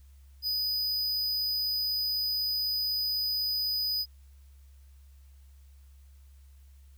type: tone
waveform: square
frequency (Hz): 4978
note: D#8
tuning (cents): 0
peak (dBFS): -28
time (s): 0.42-4.06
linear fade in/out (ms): 50
effects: added 68 Hz sine -51 dBFS peak until 6.97 s + white hiss -69 dBFS RMS until 6.97 s